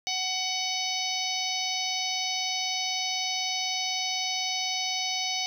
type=harmonic tone; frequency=748 Hz; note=F#5; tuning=19 cents sharp; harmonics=1 / 3 / 4 / 5 / 6 / 7 / 8; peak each=-35 / -35 / -35 / -35 / -35 / -35 / -35 dBFS; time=0.07-5.46 s; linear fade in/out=0 ms; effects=9-bit